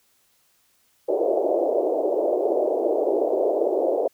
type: band-pass noise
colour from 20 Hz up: white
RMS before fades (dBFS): -22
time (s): 1.08-4.08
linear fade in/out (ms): 10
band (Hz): 340 to 660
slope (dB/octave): 48
effects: white hiss -64 dBFS RMS until 4.13 s